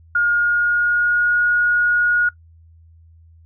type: tone with pitch glide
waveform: sine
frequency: 1424 to 1443.9 Hz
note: F6 to F#6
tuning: +33 to -43 cents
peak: -13 dBFS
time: 0.15-2.29 s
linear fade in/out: 5 ms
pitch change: +24 cents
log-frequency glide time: 0.3-1.42 s
effects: noise-tail reverb RT60 0.1 s tail -20 dB re dry + added 82 Hz sine -45 dBFS peak until 3.45 s